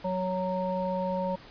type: harmonic tone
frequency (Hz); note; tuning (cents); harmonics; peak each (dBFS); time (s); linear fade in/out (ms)
185; F#3; 0; 1 / 3 / 5; -32 / -30 / -33; 0.04-1.36; 10
effects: pink hiss -50 dBFS RMS until 1.5 s + resampled to 11025 Hz